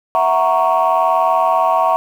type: chord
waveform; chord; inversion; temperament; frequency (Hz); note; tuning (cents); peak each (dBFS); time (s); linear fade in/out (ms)
sine; F# dominant seventh; third; equal; 659.3 / 740 / 932.3 / 1108.7; E5 / F#5 / A#5 / C#6; 0 / 0 / 0 / 0; -16; 0.15-1.96; 0
effects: tanh soft clip ceiling -5 dBFS + 7-bit